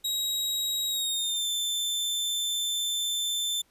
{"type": "tone with pitch glide", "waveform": "sawtooth", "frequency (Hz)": [3820, 3544], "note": ["A#7", "A7"], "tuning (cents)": [42, 12], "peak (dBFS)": -24, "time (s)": [0.04, 3.62], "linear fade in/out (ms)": 10, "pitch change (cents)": -130, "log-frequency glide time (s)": [0.88, 1.48], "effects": ["pink hiss -66 dBFS RMS until 3.7 s", "resampled to 32000 Hz"]}